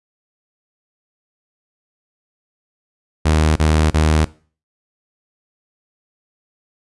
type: tone bursts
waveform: sawtooth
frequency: 77.78 Hz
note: D#2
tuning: in tune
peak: -8 dBFS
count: 3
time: 3.25-4.25 s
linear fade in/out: 10 ms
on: 310 ms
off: 35 ms
effects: noise-tail reverb RT60 0.4 s tail -20 dB re dry + resampled to 24000 Hz